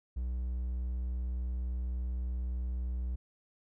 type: tone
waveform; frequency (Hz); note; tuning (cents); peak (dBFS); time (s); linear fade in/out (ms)
triangle; 61.74; B1; 0; -30; 0.16-3.16; 10
effects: none